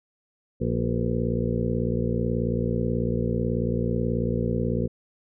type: harmonic tone with a mistuned harmonic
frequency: 58.27 Hz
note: A#1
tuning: in tune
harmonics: 1 / 2 / 3 / 4 / 6 / 7 / 8 / 9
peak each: -32 / -28 / -29 / -29 / -34 / -33 / -33 / -34 dBFS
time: 0.6-4.88 s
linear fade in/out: 20 ms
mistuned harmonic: 9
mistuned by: -59 cents
effects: none